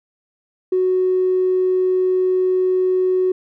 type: tone with tanh clipping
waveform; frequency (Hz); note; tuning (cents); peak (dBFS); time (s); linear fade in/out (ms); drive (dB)
triangle; 370; F#4; 0; -14; 0.72-3.32; 5; 4
effects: none